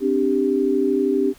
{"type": "chord", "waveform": "sine", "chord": "C suspended second", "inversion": "none", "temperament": "just", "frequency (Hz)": [261.6, 294.3, 392.4], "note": ["C4", "D4", "G4"], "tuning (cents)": [0, 4, 2], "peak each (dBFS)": [-22, -22, -19], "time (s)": [0, 1.34], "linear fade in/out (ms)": 50, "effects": ["pink hiss -50 dBFS RMS until 1.38 s"]}